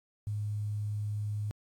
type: tone with quantisation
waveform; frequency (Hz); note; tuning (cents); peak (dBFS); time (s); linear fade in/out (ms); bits
sine; 104.6; G#2; +13; -31; 0.27-1.51; 0; 10
effects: AAC 64 kbps